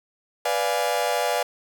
40% pulse chord, B diminished seventh, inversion none, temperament equal, 493.9 / 587.3 / 698.5 / 830.6 Hz, B4 / D5 / F5 / Ab5, 0 / 0 / 0 / 0 cents, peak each -27 / -26 / -26 / -27 dBFS, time 0.45-1.43 s, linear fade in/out 5 ms, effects none

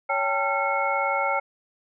sine tone cluster, 560 / 792 / 890 / 1365 / 2184 Hz, C#5 / G5 / A5 / F6 / C#7, +18 / +18 / +20 / -40 / -26 cents, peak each -28 dBFS, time 0.09-1.4 s, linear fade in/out 10 ms, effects none

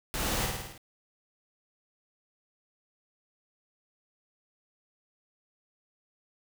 pink noise with echo, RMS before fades -33 dBFS, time 0.14-0.46 s, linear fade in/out 0 ms, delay 53 ms, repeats 6, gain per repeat -3 dB, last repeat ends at 0.778 s, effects none

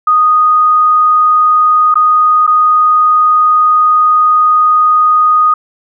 sine tone with dropouts, 1240 Hz, D#6, 6 cents flat, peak -5 dBFS, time 0.07-5.54 s, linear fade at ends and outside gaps 5 ms, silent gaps 1.942-1.955 / 2.467-2.475 s, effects none

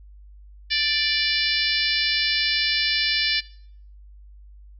harmonic tone, 587.3 Hz, D5, in tune, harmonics 3 / 4 / 5 / 6 / 7 / 8 / 9, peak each -28 / -28 / -28 / -28 / -28 / -28 / -28 dBFS, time 0.7-3.41 s, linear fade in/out 20 ms, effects noise-tail reverb RT60 0.6 s tail -20 dB re dry + added 50 Hz sine -43 dBFS peak until 4.79 s

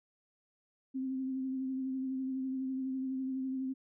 sine tone with vibrato, 262.8 Hz, C4, 8 cents sharp, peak -33 dBFS, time 0.94-3.74 s, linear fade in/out 20 ms, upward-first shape triangle, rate 12 Hz, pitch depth 29 cents each way, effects none

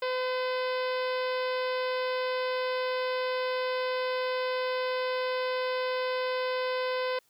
harmonic tone, 509 Hz, C5, 48 cents flat, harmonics 1 / 2 / 3 / 4 / 5 / 6 / 7 / 8 / 9 / 10, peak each -29 / -35 / -39 / -41 / -43 / -45 / -46 / -47 / -48 / -49 dBFS, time 0.02-7.19 s, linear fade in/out 5 ms, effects white hiss -68 dBFS RMS until 7.29 s

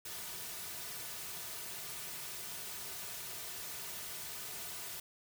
white noise with comb filter, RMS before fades -44 dBFS, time 0.05-5 s, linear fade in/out 5 ms, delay 3.7 ms, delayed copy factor -0.6, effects none

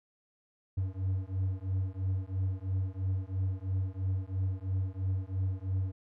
triangle beating tone pair, 93.2 / 96.2 Hz, F#2 / G2, +13 / -32 cents, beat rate 3 Hz, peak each -31 dBFS, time 0.77-5.92 s, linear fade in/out 10 ms, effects none

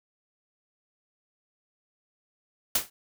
white noise with exponential decay, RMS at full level -19 dBFS, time 2.75-2.9 s, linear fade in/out 5 ms, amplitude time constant 31 ms, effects none

